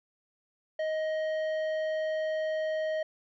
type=tone with tanh clipping; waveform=triangle; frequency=627 Hz; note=D#5; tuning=13 cents sharp; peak=-30 dBFS; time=0.79-3.03 s; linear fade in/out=5 ms; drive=14 dB; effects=none